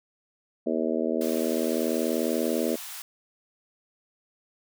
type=harmonic tone; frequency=80.2 Hz; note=E2; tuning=47 cents flat; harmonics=3 / 4 / 5 / 6 / 7 / 8; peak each=-29 / -30 / -31 / -32 / -32 / -33 dBFS; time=0.66-2.76 s; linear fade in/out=10 ms
type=high-pass noise; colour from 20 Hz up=white; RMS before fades=-39 dBFS; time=1.21-3.02 s; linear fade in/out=2 ms; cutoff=680 Hz; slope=96 dB/octave
effects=none